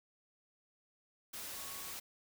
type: tone in noise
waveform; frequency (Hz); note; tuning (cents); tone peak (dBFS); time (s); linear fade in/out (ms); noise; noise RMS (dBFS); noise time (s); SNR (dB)
sine; 1108.7; C#6; 0; -55; 1.57-1.92; 10; white; -45; 1.33-2; -13
effects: none